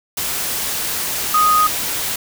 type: tone in noise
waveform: sine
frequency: 1244.5 Hz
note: D#6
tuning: in tune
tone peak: -11 dBFS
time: 1.34-1.67 s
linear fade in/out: 5 ms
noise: white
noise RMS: -22 dBFS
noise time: 0.17-2.16 s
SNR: +8 dB
effects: none